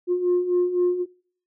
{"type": "beating tone pair", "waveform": "sine", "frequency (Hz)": [353.8, 357.7], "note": ["F4", "F4"], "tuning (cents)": [23, 41], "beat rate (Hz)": 3.9, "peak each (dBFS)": [-24, -18], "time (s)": [0.07, 1.06], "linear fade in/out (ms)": 50, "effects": ["noise-tail reverb RT60 0.5 s tail -22 dB re dry", "tanh soft clip ceiling -14 dBFS"]}